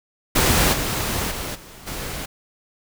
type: noise with level steps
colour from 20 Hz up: pink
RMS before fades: -17 / -24 / -29 / -42 / -30 dBFS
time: 0.35-2.26 s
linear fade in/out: 10 ms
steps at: 0.72 / 1.3 / 1.54 / 1.86 s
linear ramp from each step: 20 ms
effects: none